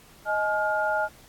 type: tone cluster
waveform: sine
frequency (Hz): 625 / 849 / 1416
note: D#5 / G#5 / F6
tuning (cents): +8 / +38 / +23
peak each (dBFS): -27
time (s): 0.25-1.09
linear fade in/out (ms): 50
effects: pink hiss -53 dBFS RMS until 1.28 s + AAC 64 kbps